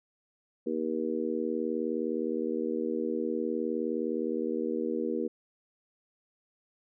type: harmonic tone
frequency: 79.5 Hz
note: D#2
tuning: 38 cents sharp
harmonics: 3 / 4 / 5 / 6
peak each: -34 / -34 / -34 / -34 dBFS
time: 0.66-5.28 s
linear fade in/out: 10 ms
effects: none